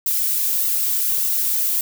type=noise with flanger; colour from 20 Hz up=violet; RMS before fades=-20 dBFS; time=0.06-1.81 s; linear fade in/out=2 ms; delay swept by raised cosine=1.2 to 3.7 ms; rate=1.7 Hz; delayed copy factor=-0.55; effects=none